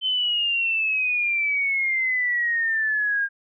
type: exponential sweep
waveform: sine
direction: down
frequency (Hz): 3082 to 1607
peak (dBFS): -20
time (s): 0.01-3.29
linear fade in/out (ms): 50
effects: none